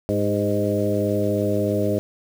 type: harmonic tone with a mistuned harmonic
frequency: 103.1 Hz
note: G#2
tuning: 12 cents flat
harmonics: 1 / 2 / 3 / 4 / 5 / 6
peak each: -26 / -26 / -26 / -26 / -26 / -26 dBFS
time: 0.09-1.99 s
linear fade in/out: 0 ms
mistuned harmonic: 4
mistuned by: -29 cents
effects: 7-bit